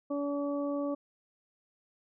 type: harmonic tone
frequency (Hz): 285.5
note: D4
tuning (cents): -49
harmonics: 1 / 2 / 3 / 4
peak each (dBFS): -32 / -34 / -49 / -43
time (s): 0.1-0.95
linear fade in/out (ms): 10
effects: none